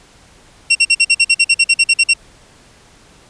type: tone bursts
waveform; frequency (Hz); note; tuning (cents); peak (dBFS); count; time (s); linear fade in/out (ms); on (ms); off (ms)
sawtooth; 2734; F7; -37; -4; 15; 0.7-2.138; 10; 52; 47
effects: pink hiss -46 dBFS RMS until 3.29 s + resampled to 22050 Hz